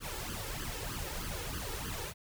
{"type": "noise with flanger", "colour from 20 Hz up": "pink", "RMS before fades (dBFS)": -39, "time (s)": [0, 2.14], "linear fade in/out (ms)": 50, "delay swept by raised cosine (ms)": [0.63, 2.33], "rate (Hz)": 3.2, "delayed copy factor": 0.8, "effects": []}